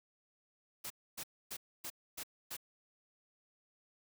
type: noise bursts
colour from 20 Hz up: white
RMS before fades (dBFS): -43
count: 6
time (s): 0.84-2.568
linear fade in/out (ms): 10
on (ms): 63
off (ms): 270
effects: none